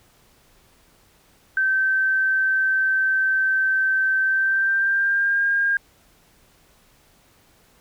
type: tone with pitch glide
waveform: sine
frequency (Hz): 1548 to 1612.8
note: G6 to G6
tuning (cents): -22 to +49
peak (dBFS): -17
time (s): 1.57-5.77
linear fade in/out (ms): 2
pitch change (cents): +71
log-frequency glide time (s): 4.22-5.44
effects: pink hiss -57 dBFS RMS until 7.8 s